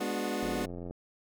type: chord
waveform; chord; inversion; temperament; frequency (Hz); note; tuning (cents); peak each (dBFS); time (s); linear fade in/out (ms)
25% pulse; G# half-diminished seventh; none; equal with one note detuned; 207.7 / 246.9 / 293.7 / 364.3; G#3 / B3 / D4 / F#4; 0 / 0 / 0 / -27; -33; 0-0.66; 10
type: click train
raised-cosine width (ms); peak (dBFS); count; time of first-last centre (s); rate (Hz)
2; -28; 43; 0.43-0.909; 87.6
effects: none